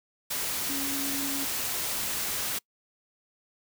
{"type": "tone in noise", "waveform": "sine", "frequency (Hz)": 277.2, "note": "C#4", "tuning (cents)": 0, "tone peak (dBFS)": -34, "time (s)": [0.69, 1.45], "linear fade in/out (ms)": 10, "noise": "white", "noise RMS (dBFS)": -31, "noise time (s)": [0.3, 2.59], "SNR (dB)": -6, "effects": ["noise-tail reverb RT60 0.1 s tail -25 dB re dry"]}